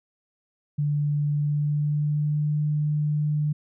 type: tone with pitch glide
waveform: sine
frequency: 146.83 to 149.74 Hz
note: D3 to D3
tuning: 0 to +34 cents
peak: -21 dBFS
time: 0.78-3.53 s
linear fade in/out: 10 ms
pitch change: +34 cents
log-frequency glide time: 1.35-2.49 s
effects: none